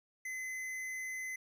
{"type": "tone with hard clipping", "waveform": "sine", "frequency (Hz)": 2039, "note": "C7", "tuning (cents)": -45, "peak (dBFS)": -40, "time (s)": [0.25, 1.36], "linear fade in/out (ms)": 5, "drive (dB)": 12, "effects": []}